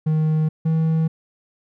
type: tone pair in turn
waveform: triangle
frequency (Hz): 156.2 / 160.59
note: D#3 / E3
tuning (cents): +7 / -45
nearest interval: unison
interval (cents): 48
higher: second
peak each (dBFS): -14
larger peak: neither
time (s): 0.06-0.49 / 0.65-1.08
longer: neither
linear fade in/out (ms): 10
effects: none